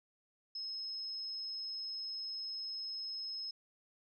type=tone; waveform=sine; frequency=5170 Hz; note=E8; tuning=34 cents flat; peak=-39 dBFS; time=0.55-3.51 s; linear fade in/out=5 ms; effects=none